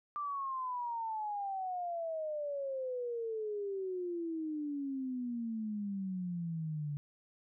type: exponential sweep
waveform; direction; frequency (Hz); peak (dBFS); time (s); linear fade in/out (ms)
sine; down; 1187 to 143.6; -35; 0.16-6.97; 0
effects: none